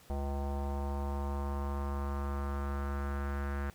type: tone with low-pass filter sweep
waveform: square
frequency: 70.2 Hz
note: C#2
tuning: 22 cents sharp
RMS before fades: -35 dBFS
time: 0.1-3.7 s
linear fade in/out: 0 ms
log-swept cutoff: 760 to 1600 Hz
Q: 3
effects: pink hiss -59 dBFS RMS until 3.74 s